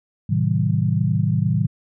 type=chord; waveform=sine; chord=A diminished seventh; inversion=none; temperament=just; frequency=110 / 132 / 158.4 / 190.08 Hz; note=A2 / C3 / Eb3 / Gb3; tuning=0 / +16 / +31 / +47 cents; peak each=-21 / -23 / -21 / -24 dBFS; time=0.29-1.67 s; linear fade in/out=10 ms; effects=none